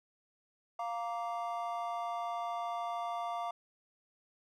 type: chord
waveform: triangle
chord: Bb major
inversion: second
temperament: just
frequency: 699.2 / 932.3 / 1165.4 Hz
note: F5 / Bb5 / D6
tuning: +2 / 0 / -14 cents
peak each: -35 / -40 / -39 dBFS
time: 0.79-3.51 s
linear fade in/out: 5 ms
effects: none

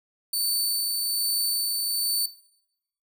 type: tone with tremolo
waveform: 15% pulse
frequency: 4526 Hz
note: C#8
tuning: 35 cents sharp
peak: -17 dBFS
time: 0.33-2.26 s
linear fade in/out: 5 ms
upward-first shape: sine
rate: 1.2 Hz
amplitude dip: 25%
effects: noise-tail reverb RT60 0.8 s tail -17 dB re dry

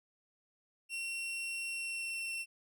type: tone with pitch glide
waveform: 40% pulse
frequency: 2728 to 2708 Hz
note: F7 to E7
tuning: -41 to +46 cents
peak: -36 dBFS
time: 0.89-2.46 s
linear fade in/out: 50 ms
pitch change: -13 cents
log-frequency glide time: 1.69-2.19 s
effects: none

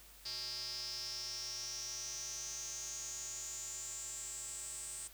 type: tone with band-pass filter sweep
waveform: square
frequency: 123.47 Hz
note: B2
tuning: in tune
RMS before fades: -44 dBFS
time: 0.25-5.08 s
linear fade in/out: 10 ms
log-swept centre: 4800 to 8300 Hz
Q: 9.6
effects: added 50 Hz sine -62 dBFS peak until 5.13 s + white hiss -59 dBFS RMS until 5.13 s

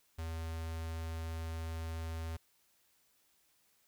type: tone with notch filter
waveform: square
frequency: 81.5 Hz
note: E2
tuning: 19 cents flat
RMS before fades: -40 dBFS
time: 0.18-2.37 s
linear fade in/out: 10 ms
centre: 300 Hz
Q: 1.6
effects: white hiss -72 dBFS RMS until 3.87 s

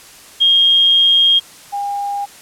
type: tone pair in turn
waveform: sine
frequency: 3238 / 807.7 Hz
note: G#7 / G#5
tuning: -45 / -48 cents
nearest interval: 2 octaves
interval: 2403 cents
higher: first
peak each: -8 / -18 dBFS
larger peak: first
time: 0.4-1.4 / 1.72-2.26 s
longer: first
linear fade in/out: 20 ms
effects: white hiss -40 dBFS RMS until 2.41 s + low-pass 11000 Hz 12 dB/octave

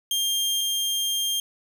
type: tone pair in turn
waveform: sawtooth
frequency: 3200 / 3200 Hz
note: G7 / G7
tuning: +35 / +35 cents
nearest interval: unison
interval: 0 cents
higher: neither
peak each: -19 / -20 dBFS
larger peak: first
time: 0.11-0.61 / 0.61-1.4 s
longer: second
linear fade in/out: 2 ms
effects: none

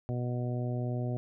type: harmonic tone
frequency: 122.9 Hz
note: B2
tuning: 8 cents flat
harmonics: 1 / 2 / 3 / 4 / 5 / 6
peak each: -31 / -38 / -41 / -45 / -42 / -47 dBFS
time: 0.09-1.17 s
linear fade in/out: 0 ms
effects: none

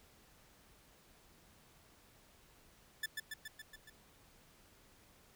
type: tone with echo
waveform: sawtooth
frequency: 1748 Hz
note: A6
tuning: 12 cents flat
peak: -32 dBFS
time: 3.03-3.06 s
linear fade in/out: 5 ms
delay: 140 ms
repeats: 6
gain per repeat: -3 dB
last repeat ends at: 3.9 s
effects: pink hiss -65 dBFS RMS until 5.35 s

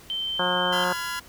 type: tone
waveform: sine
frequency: 3107 Hz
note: G7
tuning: 16 cents flat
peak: -26 dBFS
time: 0.1-0.84 s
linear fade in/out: 0 ms
type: harmonic tone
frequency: 180 Hz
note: F#3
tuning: 47 cents flat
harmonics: 1 / 2 / 3 / 4 / 5 / 6 / 7 / 8 / 9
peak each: -33 / -34 / -29 / -33 / -29 / -31 / -34 / -31 / -32 dBFS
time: 0.39-0.93 s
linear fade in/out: 5 ms
type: chord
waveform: sawtooth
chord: F diminished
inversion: second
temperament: just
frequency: 1005.8 / 1396.9 / 1676.3 Hz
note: Cb6 / F6 / Ab6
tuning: +31 / 0 / +16 cents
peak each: -29 / -29 / -31 dBFS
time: 0.72-1.2 s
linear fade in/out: 10 ms
effects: pink hiss -49 dBFS RMS until 1.28 s

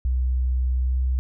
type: tone with pitch glide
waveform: sine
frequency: 63.2 to 64.01 Hz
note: B1 to C2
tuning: +41 to -37 cents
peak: -19 dBFS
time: 0.05-1.19 s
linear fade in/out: 0 ms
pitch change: +22 cents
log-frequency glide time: 0.79-1.01 s
effects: none

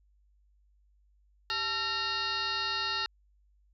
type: tone with frequency modulation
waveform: sine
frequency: 2794 Hz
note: F7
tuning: in tune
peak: -29 dBFS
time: 1.5-3.06 s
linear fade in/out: 0 ms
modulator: 480 Hz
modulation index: 3.9
effects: added 50 Hz sine -63 dBFS peak until 3.73 s

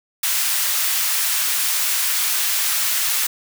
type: high-pass noise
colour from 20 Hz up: white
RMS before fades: -20 dBFS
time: 0.23-3.27 s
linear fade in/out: 5 ms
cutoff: 1200 Hz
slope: 12 dB/octave
effects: none

